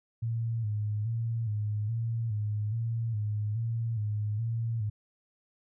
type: tone with vibrato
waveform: sine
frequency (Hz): 110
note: A2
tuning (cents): 0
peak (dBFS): -28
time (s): 0.22-4.9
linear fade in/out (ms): 10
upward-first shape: square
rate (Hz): 1.2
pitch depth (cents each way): 74
effects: none